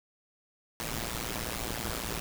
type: noise with amplitude modulation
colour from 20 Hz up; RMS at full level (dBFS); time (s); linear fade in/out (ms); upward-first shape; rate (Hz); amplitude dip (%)
pink; -31; 0.8-2.2; 0; sine; 115; 95
effects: none